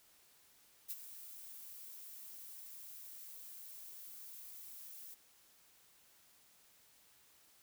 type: noise with ADSR envelope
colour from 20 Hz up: violet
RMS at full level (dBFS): -40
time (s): 0.88-5.15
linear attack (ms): 30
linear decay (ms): 36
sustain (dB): -12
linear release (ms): 16
effects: white hiss -67 dBFS RMS until 7.62 s